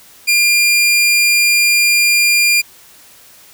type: tone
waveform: sawtooth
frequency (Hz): 2400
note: D7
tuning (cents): +37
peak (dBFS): -6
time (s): 0.27-2.62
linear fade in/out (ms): 20
effects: white hiss -43 dBFS RMS until 3.53 s